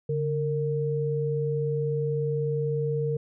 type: tone pair together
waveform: sine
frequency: 143.6 / 459.9 Hz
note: D3 / A#4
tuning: -39 / -23 cents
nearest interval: octave + minor sixth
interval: 2016 cents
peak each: -27 dBFS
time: 0.09-3.17 s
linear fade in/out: 5 ms
effects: none